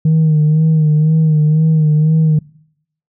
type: tone with vibrato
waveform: sine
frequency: 155.56 Hz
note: D#3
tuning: in tune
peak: -6 dBFS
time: 0.05-2.39 s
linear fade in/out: 5 ms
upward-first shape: sine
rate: 2 Hz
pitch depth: 46 cents each way
effects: noise-tail reverb RT60 0.7 s tail -24 dB re dry + tanh soft clip ceiling -6 dBFS